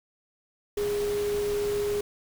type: tone in noise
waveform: sine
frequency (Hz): 411.5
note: G#4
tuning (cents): -16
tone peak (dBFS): -25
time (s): 0.77-2.01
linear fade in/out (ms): 5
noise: pink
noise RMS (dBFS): -38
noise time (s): 0.77-2.01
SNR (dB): +10
effects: none